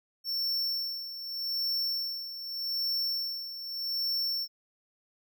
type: tone with tremolo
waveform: square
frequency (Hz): 5420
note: E8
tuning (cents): +47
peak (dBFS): -28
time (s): 0.24-4.48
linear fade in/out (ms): 50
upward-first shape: sine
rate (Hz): 0.83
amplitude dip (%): 70
effects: none